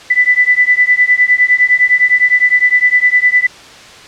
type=beating tone pair; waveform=sine; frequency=1985 / 1994.8 Hz; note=B6 / B6; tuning=+8 / +17 cents; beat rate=9.8 Hz; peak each=-10 dBFS; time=0.1-3.47 s; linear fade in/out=10 ms; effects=white hiss -35 dBFS RMS until 4.07 s + low-pass 5000 Hz 12 dB/octave